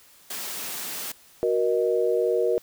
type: high-pass noise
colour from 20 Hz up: white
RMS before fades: -33 dBFS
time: 0.3-1.12 s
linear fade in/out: 5 ms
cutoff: 150 Hz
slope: 24 dB/octave
type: chord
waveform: sine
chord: D# minor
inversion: first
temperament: equal with one note detuned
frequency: 370 / 472.4 / 622.3 Hz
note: F#4 / A#4 / D#5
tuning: 0 / +23 / 0 cents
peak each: -25 / -22 / -28 dBFS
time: 1.43-2.58 s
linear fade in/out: 0 ms
effects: white hiss -54 dBFS RMS until 2.62 s